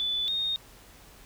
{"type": "tone pair in turn", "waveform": "sine", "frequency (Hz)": [3483, 3698], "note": ["A7", "A#7"], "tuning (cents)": [-18, -15], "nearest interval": "minor second", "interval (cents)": 103, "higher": "second", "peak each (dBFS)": -26, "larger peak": "neither", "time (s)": [[0, 0.28], [0.28, 0.56]], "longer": "neither", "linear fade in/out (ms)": 0, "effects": ["added 46 Hz sine -58 dBFS peak until 1.25 s", "pink hiss -53 dBFS RMS until 1.25 s"]}